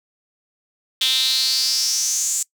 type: tone with high-pass filter sweep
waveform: sawtooth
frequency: 260.3 Hz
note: C4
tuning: 9 cents flat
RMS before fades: -20 dBFS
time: 1.01-2.43 s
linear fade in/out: 5 ms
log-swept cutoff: 3400 to 7400 Hz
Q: 6.5
effects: noise-tail reverb RT60 0.1 s tail -21 dB re dry